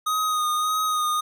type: tone with vibrato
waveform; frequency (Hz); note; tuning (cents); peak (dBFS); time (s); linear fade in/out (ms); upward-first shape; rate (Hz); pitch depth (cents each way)
square; 1244.5; D#6; 0; -22; 0.06-1.21; 10; sine; 1.7; 25
effects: none